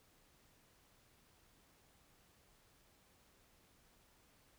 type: silence
effects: pink hiss -70 dBFS RMS until 4.58 s